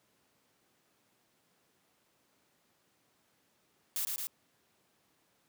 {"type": "noise with echo", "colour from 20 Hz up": "blue", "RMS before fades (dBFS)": -34, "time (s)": [3.96, 4.05], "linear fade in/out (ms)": 0, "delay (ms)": 110, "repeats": 2, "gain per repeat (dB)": -2, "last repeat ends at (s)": 4.27, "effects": ["pink hiss -72 dBFS RMS until 5.48 s", "high-pass 150 Hz 12 dB/octave"]}